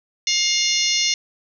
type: harmonic tone with a mistuned harmonic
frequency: 709 Hz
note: F5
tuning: 26 cents sharp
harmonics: 3 / 4 / 5 / 6 / 7 / 8 / 9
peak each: -25 / -25 / -25 / -25 / -25 / -25 / -25 dBFS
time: 0.27-1.14 s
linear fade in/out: 2 ms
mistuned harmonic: 7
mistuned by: +66 cents
effects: none